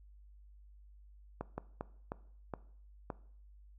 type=slowing click train; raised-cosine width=1 ms; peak=-24 dBFS; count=6; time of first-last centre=1.41-3.102 s; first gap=170 ms; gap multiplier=1.35; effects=noise-tail reverb RT60 0.6 s tail -19 dB re dry + added 50 Hz sine -55 dBFS peak until 3.78 s